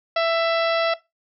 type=harmonic tone; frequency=664 Hz; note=E5; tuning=12 cents sharp; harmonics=1 / 2 / 3 / 4 / 5 / 6 / 7 / 8; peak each=-19 / -25 / -29 / -31 / -33 / -35 / -36 / -37 dBFS; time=0.16-0.94 s; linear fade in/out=5 ms; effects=noise-tail reverb RT60 0.2 s tail -18 dB re dry